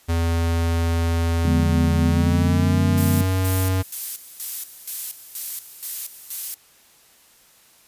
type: tone with pitch glide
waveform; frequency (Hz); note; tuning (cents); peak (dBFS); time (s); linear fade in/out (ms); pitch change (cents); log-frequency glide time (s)
square; 83.6 to 93.84; E2 to F#2; +25 to +25; -19; 0.08-3.83; 20; +200; 2.03-2.83
type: chord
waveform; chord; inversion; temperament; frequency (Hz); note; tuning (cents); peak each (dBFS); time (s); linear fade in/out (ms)
sine; D diminished seventh; none; equal; 146.83 / 174.61 / 207.7 / 246.9; D3 / F3 / Ab3 / Cb4; 0 / 0 / 0 / 0; -23 / -26 / -25 / -23; 1.45-3.22; 2
type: noise with tremolo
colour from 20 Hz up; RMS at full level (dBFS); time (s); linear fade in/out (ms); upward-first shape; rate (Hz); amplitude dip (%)
violet; -26; 2.97-6.55; 10; square; 2.1; 75
effects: white hiss -54 dBFS RMS until 7.87 s + resampled to 32000 Hz